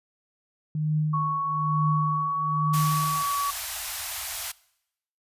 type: tone with tremolo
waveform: sine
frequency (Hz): 153.4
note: D#3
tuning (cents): -24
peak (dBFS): -20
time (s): 0.75-3.23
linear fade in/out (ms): 2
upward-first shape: triangle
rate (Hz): 1.1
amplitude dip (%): 95
type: tone with pitch glide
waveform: sine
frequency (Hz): 1108.7 to 1133.3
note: C#6 to C#6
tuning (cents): 0 to +38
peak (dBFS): -24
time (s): 1.13-3.51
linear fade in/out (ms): 10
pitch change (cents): +38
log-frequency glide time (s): 1.24-3.05
type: band-stop noise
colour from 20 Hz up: white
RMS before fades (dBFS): -32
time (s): 2.73-4.52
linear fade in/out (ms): 10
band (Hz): 100 to 610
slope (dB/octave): 96
effects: noise-tail reverb RT60 0.8 s tail -22 dB re dry + resampled to 32000 Hz